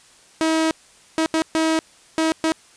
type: tone bursts at uneven times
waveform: sawtooth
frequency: 320.3 Hz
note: E4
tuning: 50 cents flat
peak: -13 dBFS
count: 6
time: 0.41-0.71 / 1.18-1.26 / 1.34-1.42 / 1.55-1.79 / 2.18-2.32 / 2.44-2.52 s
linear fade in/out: 0 ms
effects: white hiss -51 dBFS RMS until 2.76 s + resampled to 22050 Hz